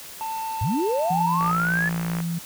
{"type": "tone", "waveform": "triangle", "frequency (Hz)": 890, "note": "A5", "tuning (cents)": 20, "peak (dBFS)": -25, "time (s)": [0.21, 1.51], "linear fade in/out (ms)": 0}
{"type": "linear sweep", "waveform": "sine", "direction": "up", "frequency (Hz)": [79.5, 1746], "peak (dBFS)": -21, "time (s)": [0.61, 1.89], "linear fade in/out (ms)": 5}
{"type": "tone with pitch glide", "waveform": "sine", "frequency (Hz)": [170, 168.92], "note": ["F3", "E3"], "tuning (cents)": [-46, 43], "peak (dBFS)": -24, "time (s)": [1.1, 2.39], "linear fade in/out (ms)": 10, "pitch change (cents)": -11, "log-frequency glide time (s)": [1.6, 1.69]}
{"type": "click train", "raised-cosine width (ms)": 0.5, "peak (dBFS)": -17, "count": 47, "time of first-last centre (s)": [1.41, 2.203], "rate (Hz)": 58}
{"effects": ["white hiss -40 dBFS RMS until 2.45 s"]}